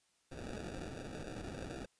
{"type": "noise with sample-and-hold", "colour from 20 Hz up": "violet", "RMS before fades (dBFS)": -45, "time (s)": [0.31, 1.86], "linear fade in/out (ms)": 10, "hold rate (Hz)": 1050, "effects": ["white hiss -75 dBFS RMS until 1.99 s", "resampled to 22050 Hz"]}